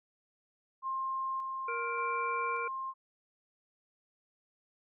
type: tone with tremolo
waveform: sine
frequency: 1060 Hz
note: C6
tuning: 22 cents sharp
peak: -32 dBFS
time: 0.82-2.94 s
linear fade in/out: 50 ms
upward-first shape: square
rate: 0.86 Hz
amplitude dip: 30%
type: harmonic tone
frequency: 469.4 Hz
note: A#4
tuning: 12 cents sharp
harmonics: 1 / 3 / 5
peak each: -39 / -39 / -39 dBFS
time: 1.68-2.68 s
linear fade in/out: 5 ms
effects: none